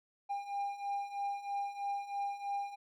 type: beating tone pair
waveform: triangle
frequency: 801 / 804.1 Hz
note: G5 / G5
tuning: +37 / +44 cents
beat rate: 3.1 Hz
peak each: -39 / -35 dBFS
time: 0.29-2.76 s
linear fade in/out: 20 ms
effects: none